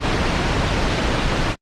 pink low-pass noise, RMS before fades -19 dBFS, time 0-1.56 s, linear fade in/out 50 ms, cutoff 4500 Hz, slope 12 dB/octave, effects low-pass 7000 Hz 12 dB/octave + Opus 24 kbps

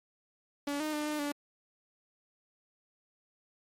sawtooth tone with pitch steps, 286.1 / 307.3 / 300 / 301.7 / 289.5 Hz, D4 / D#4 / D4 / D4 / D4, -45 / -21 / +37 / +47 / -25 cents, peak -28 dBFS, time 0.67-1.32 s, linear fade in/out 5 ms, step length 130 ms, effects MP3 64 kbps

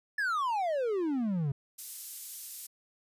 triangle exponential sweep, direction down, 1760 to 132.5 Hz, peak -26 dBFS, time 0.18-1.52 s, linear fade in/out 5 ms
pink high-pass noise, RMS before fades -42 dBFS, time 1.78-2.67 s, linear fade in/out 10 ms, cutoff 8600 Hz, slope 12 dB/octave
effects resampled to 32000 Hz

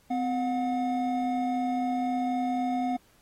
triangle tone pair together, 255.8 / 723.5 Hz, C4 / F#5, -39 / -39 cents, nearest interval octave + tritone, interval 1800 cents, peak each -26 / -27 dBFS, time 0.1-2.97 s, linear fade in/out 10 ms, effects pink hiss -63 dBFS RMS until 3.21 s + AAC 48 kbps

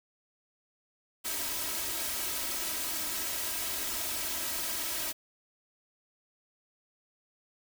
white noise with comb filter, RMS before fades -34 dBFS, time 1.24-5.13 s, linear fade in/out 20 ms, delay 3.1 ms, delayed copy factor +0.75, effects none

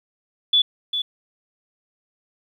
sine tone with echo, 3448 Hz, A7, 36 cents flat, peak -13 dBFS, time 0.53-0.62 s, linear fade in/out 5 ms, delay 400 ms, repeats 1, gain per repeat -8 dB, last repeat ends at 1.02 s, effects 9-bit

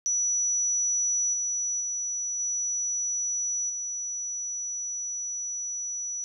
sine tone with level steps, 5900 Hz, F#8, 6 cents flat, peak -23 / -26 / -28 / -26 / -30 dBFS, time 0.06-6.24 s, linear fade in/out 0 ms, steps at 1.33 / 1.8 / 2.39 / 3.69 s, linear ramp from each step 10 ms, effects none

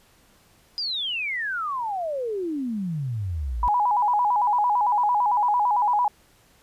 sine exponential sweep, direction down, 5000 to 49 Hz, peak -25 dBFS, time 0.78-3.68 s, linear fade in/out 0 ms
sine tone with vibrato, 904 Hz, A5, 47 cents sharp, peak -18 dBFS, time 3.63-6.08 s, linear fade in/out 2 ms, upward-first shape square, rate 8.9 Hz, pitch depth 140 cents each way
effects pink hiss -58 dBFS RMS until 6.62 s + resampled to 32000 Hz

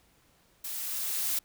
blue noise with level ramp, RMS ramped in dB -37 to -29 dBFS, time 0.64-1.39 s, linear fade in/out 5 ms, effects pink hiss -65 dBFS RMS until 1.44 s

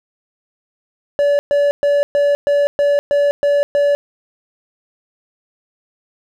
triangle tone bursts, 574 Hz, D5, 40 cents flat, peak -9 dBFS, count 9, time 1.19-3.95 s, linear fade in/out 0 ms, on 200 ms, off 120 ms, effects none

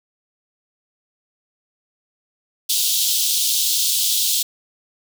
pink high-pass noise, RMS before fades -19 dBFS, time 2.69-4.43 s, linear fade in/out 10 ms, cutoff 3200 Hz, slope 48 dB/octave, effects none

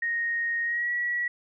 sine tone with pitch glide, 1864.7 to 1930.5 Hz, A#6 to B6, 0 to -40 cents, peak -25 dBFS, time 0.02-1.28 s, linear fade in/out 5 ms, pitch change +60 cents, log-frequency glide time 0.64-0.91 s, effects none

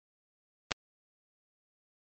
clicks, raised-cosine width 0.2 ms, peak -20 / -8 dBFS, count 2, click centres 0.709 / 0.718 s, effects MP3 32 kbps

